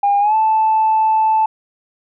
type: tone with pitch glide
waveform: sine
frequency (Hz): 808 to 876.1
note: G#5 to A5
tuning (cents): -48 to -8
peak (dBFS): -10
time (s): 0.03-1.46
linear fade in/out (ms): 5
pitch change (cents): +140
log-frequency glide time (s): 0.2-0.35
effects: tanh soft clip ceiling -7 dBFS